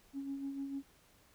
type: tone with tremolo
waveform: sine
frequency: 275.8 Hz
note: C#4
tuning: 9 cents flat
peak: -35 dBFS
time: 0.13-0.83 s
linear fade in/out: 50 ms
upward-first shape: sine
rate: 6.7 Hz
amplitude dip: 50%
effects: tanh soft clip ceiling -32 dBFS + pink hiss -66 dBFS RMS until 1.34 s